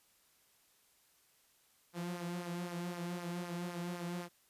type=tone with flanger; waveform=sawtooth; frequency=174.61 Hz; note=F3; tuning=in tune; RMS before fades=-41 dBFS; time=1.93-4.29 s; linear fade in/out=50 ms; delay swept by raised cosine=0.25 to 4.15 ms; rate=3.9 Hz; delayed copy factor=-0.55; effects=white hiss -70 dBFS RMS until 4.49 s + resampled to 32000 Hz